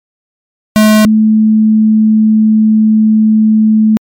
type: tone pair in turn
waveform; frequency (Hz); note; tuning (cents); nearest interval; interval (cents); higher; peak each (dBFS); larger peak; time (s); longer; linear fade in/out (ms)
square / sine; 214.7 / 217.2; A3 / A3; -42 / -22; unison; 20; second; -4; neither; 0.76-1.05 / 1.05-3.97; second; 0
effects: MP3 96 kbps